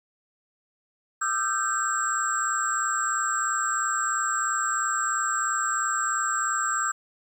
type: tone cluster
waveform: sine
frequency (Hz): 1210 / 1333 / 1562 / 7630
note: D#6 / E6 / G6 / A#8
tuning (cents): -49 / +19 / -7 / +39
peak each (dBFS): -29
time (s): 1.21-6.92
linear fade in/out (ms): 10
effects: 9-bit